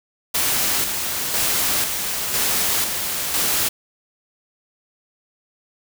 white noise with tremolo, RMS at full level -20 dBFS, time 0.34-3.69 s, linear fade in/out 10 ms, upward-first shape square, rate 1 Hz, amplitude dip 40%, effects none

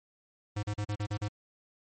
square tone bursts, 104.1 Hz, G#2, 5 cents sharp, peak -31 dBFS, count 7, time 0.56-1.284 s, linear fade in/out 10 ms, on 70 ms, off 39 ms, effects MP3 32 kbps

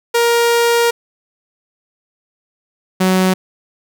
sawtooth tone pair in turn, 470 / 186.52 Hz, A#4 / F#3, +14 / +14 cents, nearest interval octave + major third, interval 1600 cents, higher first, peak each -7 dBFS, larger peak neither, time 0.14-0.91 / 3-3.34 s, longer first, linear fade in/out 10 ms, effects none

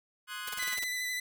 25% pulse chord, Ab dominant seventh, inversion first, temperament equal with one note detuned, 1049.5 / 1244.5 / 1480 / 1661.2 Hz, C6 / Eb6 / Gb6 / Ab6, +5 / 0 / 0 / 0 cents, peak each -41 / -42 / -37 / -42 dBFS, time 0.27-0.78 s, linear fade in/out 50 ms
white noise bursts, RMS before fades -38 dBFS, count 8, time 0.47-0.842 s, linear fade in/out 5 ms, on 22 ms, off 28 ms
sawtooth tone with vibrato, 1996 Hz, B6, 18 cents sharp, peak -29 dBFS, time 0.59-1.2 s, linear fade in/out 5 ms, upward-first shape square, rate 12 Hz, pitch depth 14 cents each way
effects none

